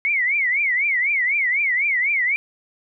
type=tone with vibrato; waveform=sine; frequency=2135 Hz; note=C7; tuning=34 cents sharp; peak=-17 dBFS; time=0.05-2.36 s; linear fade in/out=0 ms; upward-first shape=triangle; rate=4 Hz; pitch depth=220 cents each way; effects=none